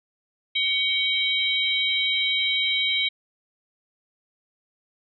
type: tone cluster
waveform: sine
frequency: 2252 / 3144 / 3839 Hz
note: C#7 / G7 / B7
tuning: +27 / +4 / -50 cents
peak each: -25 dBFS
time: 0.55-3.09 s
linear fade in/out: 10 ms
effects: none